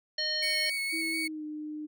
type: harmonic tone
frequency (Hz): 614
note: D#5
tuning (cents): -23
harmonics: 1 / 3 / 5 / 7 / 9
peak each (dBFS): -40 / -36 / -38 / -30 / -39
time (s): 0.18-0.7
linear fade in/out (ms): 5
type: tone with vibrato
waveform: 35% pulse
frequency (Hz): 2217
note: C#7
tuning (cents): 0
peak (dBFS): -28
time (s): 0.42-1.28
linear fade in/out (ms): 10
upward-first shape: square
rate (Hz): 4.2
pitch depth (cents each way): 13
type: tone with pitch glide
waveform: sine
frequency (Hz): 323.5 to 303.6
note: E4 to D#4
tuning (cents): -32 to -42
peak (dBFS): -35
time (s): 0.92-1.87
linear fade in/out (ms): 20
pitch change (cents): -110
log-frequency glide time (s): 1.15-1.44
effects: none